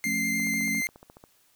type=tone with vibrato; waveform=45% pulse; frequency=2093 Hz; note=C7; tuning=in tune; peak=-26 dBFS; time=0.04-0.87 s; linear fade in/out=0 ms; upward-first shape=square; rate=10 Hz; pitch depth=11 cents each way
type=chord; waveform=sine; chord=F augmented; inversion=none; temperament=just; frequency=174.61 / 218.3 / 272.8 Hz; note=F3 / A3 / C#4; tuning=0 / -13 / -28 cents; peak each=-36 / -32 / -35 dBFS; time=0.05-0.81 s; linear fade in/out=10 ms
type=click train; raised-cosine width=1 ms; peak=-33 dBFS; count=13; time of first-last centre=0.4-1.239 s; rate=14.3 Hz
effects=white hiss -64 dBFS RMS until 1.55 s